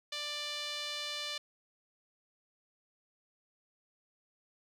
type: tone with band-pass filter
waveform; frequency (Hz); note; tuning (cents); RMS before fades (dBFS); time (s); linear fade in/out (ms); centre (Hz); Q
sawtooth; 590; D5; +8; -39; 0.12-1.38; 5; 3800; 2.1
effects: none